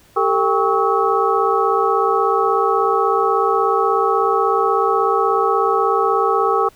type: tone cluster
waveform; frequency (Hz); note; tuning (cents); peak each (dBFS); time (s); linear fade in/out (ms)
sine; 394.8 / 451.2 / 792 / 1115 / 1292; G4 / A4 / G5 / C#6 / E6; +12 / +44 / +18 / +10 / -35; -20; 0.16-6.69; 10
effects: pink hiss -51 dBFS RMS until 6.75 s